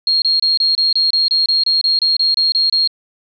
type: tone bursts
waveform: sine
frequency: 4253 Hz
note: C8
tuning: 27 cents sharp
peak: -11 dBFS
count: 16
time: 0.07-2.875 s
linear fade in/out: 2 ms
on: 150 ms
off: 27 ms
effects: none